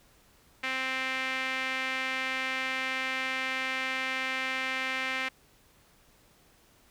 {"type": "tone with band-pass filter", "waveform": "sawtooth", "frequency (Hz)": 261.6, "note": "C4", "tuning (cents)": 0, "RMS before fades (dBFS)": -32, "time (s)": [0.63, 5.29], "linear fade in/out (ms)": 10, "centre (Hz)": 2200, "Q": 2.6, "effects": ["pink hiss -62 dBFS RMS until 6.9 s"]}